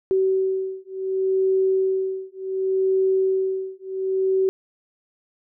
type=beating tone pair; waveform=sine; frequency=380.3 / 380.98 Hz; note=F#4 / G4; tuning=+48 / -49 cents; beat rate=0.68 Hz; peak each=-22 dBFS; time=0.11-4.49 s; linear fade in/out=0 ms; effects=none